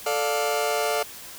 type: chord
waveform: sawtooth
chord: D minor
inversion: second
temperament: just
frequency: 440.5 / 587.3 / 704.8 Hz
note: A4 / D5 / F5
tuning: +2 / 0 / +16 cents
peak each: -23 dBFS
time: 0.06-1.03 s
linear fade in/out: 5 ms
effects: white hiss -41 dBFS RMS until 1.38 s